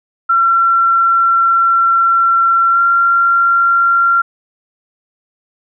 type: tone with pitch glide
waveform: sine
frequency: 1359 to 1377.2 Hz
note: F6 to F6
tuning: -48 to -25 cents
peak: -8 dBFS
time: 0.29-4.22 s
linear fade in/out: 10 ms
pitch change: +23 cents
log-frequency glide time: 2.71-2.79 s
effects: none